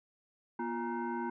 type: tone with frequency modulation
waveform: sine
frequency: 349.2 Hz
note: F4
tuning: in tune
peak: -33 dBFS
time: 0.59-1.3 s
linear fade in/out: 5 ms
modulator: 589 Hz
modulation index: 1.5
effects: none